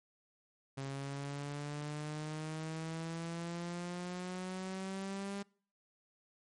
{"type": "exponential sweep", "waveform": "sawtooth", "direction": "up", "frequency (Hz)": [135.5, 200.4], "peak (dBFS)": -35, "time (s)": [0.77, 5.43], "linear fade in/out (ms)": 10, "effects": ["noise-tail reverb RT60 0.5 s tail -25 dB re dry", "MP3 48 kbps"]}